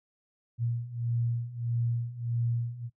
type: beating tone pair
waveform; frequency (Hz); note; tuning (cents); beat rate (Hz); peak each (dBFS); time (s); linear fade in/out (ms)
sine; 117.1 / 118.7; A#2 / A#2; +8 / +32; 1.6; -33 / -30; 0.58-2.9; 50
effects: noise-tail reverb RT60 0.1 s tail -19 dB re dry